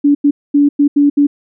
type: tone bursts at uneven times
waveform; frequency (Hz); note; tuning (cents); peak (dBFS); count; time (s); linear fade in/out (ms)
sine; 287.4; D4; -37; -6; 6; 0.04-0.15 / 0.24-0.31 / 0.54-0.69 / 0.79-0.88 / 0.96-1.1 / 1.17-1.27; 10
effects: none